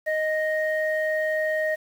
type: tone pair together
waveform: sine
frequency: 622.8 / 1864.7 Hz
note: D#5 / A#6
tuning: +2 / 0 cents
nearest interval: octave + perfect fifth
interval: 1898 cents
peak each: -23 / -26 dBFS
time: 0.06-1.76 s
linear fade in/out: 20 ms
effects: tanh soft clip ceiling -14 dBFS + 8-bit